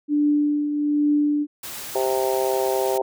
sine tone with tremolo, 294.4 Hz, D4, 4 cents sharp, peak -15 dBFS, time 0.08-1.47 s, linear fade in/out 50 ms, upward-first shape triangle, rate 1.2 Hz, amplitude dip 55%
white noise, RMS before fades -34 dBFS, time 1.63-2.98 s, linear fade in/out 5 ms
harmonic tone, 130.81 Hz, C3, in tune, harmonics 3 / 4 / 5 / 6 / 7, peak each -23 / -25 / -27 / -29 / -30 dBFS, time 1.95-3.02 s, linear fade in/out 5 ms
effects none

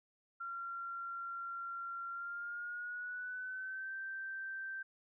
sine tone with pitch glide, 1375 to 1561.3 Hz, F6 to G6, -27 to -7 cents, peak -40 dBFS, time 0.4-4.83 s, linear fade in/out 10 ms, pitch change +220 cents, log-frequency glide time 2.1-3.95 s, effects none

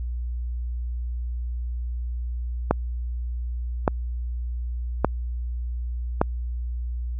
click train, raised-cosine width 1 ms, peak -3 dBFS, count 4, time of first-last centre 2.71-6.215 s, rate 0.856 Hz, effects added 60 Hz sine -26 dBFS peak until 7.19 s

